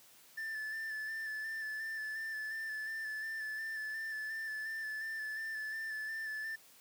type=tone with vibrato; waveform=triangle; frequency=1760 Hz; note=A6; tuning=in tune; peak=-36 dBFS; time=0.37-6.56 s; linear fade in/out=10 ms; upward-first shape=square; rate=2.8 Hz; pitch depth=22 cents each way; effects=white hiss -61 dBFS RMS until 6.8 s + high-pass 100 Hz 12 dB/octave